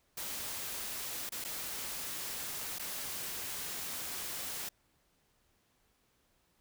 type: noise with dropouts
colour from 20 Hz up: white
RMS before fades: -40 dBFS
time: 0.17-4.69 s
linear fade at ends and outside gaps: 5 ms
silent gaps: 1.293-1.32 / 1.442-1.447 / 2.786-2.794 s
effects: pink hiss -73 dBFS RMS until 6.6 s